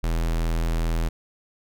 square tone, 41.2 Hz, E1, in tune, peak -22 dBFS, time 0.03-1.09 s, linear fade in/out 10 ms, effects none

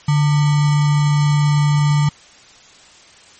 sine tone with sample-and-hold, 146.83 Hz, D3, in tune, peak -11 dBFS, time 0.08-2.09 s, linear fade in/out 5 ms, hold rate 1050 Hz, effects white hiss -45 dBFS RMS until 3.39 s + MP3 32 kbps

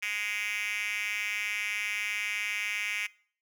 5% pulse tone with high-pass filter, 207.7 Hz, G#3, in tune, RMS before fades -33 dBFS, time 0.02-3.07 s, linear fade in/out 10 ms, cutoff 2300 Hz, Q 4.7, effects noise-tail reverb RT60 0.5 s tail -22 dB re dry

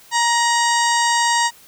harmonic tone with a mistuned harmonic, 939 Hz, A#5, 12 cents sharp, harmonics 1 / 2 / 3 / 4 / 5 / 6 / 7 / 8 / 9, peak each -17 / -21 / -28 / -27 / -27 / -29 / -28 / -26 / -31 dBFS, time 0.11-1.51 s, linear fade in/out 50 ms, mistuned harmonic 3, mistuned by +55 cents, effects white hiss -47 dBFS RMS until 1.67 s

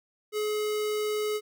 square tone with notch filter, 424 Hz, G#4, 36 cents sharp, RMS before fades -29 dBFS, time 0.32-1.41 s, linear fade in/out 50 ms, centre 950 Hz, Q 1.6, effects none

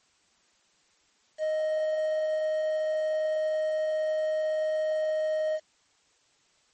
triangle tone with quantisation, 622.3 Hz, D#5, in tune, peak -23 dBFS, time 1.38-5.6 s, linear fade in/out 50 ms, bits 8, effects white hiss -66 dBFS RMS until 6.73 s + MP3 32 kbps

